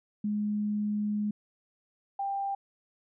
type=tone pair in turn; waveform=sine; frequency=209 / 791.6 Hz; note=G#3 / G5; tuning=+11 / +17 cents; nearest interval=octave + major seventh; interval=2306 cents; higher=second; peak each=-27 / -29 dBFS; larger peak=first; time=0.24-1.31 / 2.19-2.55 s; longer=first; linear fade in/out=5 ms; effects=none